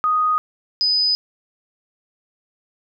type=tone pair in turn; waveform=sine; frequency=1244.5 / 4995 Hz; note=D#6 / D#8; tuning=0 / +6 cents; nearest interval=2 octaves; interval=2406 cents; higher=second; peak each=-15 dBFS; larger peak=neither; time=0.04-0.38 / 0.81-1.15 s; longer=neither; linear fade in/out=0 ms; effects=none